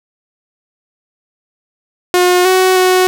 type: tone with pitch steps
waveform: sawtooth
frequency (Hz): 359.6 / 372.9 / 369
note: F#4 / F#4 / F#4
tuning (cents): -49 / +14 / -5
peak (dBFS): -4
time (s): 2.14-3.07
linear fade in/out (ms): 0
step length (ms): 310
effects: none